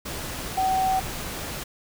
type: tone in noise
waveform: sine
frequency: 758 Hz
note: F#5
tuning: 42 cents sharp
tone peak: -20 dBFS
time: 0.57-1 s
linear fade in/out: 10 ms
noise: pink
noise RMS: -33 dBFS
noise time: 0.05-1.64 s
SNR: +10 dB
effects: none